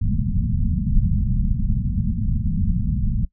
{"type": "low-pass noise", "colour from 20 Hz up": "pink", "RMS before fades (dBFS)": -20, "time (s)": [0.01, 3.25], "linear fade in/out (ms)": 5, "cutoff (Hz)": 230, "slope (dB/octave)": 96, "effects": ["noise-tail reverb RT60 0.1 s tail -20 dB re dry"]}